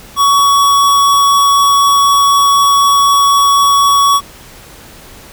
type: tone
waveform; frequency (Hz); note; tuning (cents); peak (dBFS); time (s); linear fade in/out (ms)
square; 1124; C#6; +24; -7; 0.16-4.21; 50
effects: pink hiss -36 dBFS RMS until 5.32 s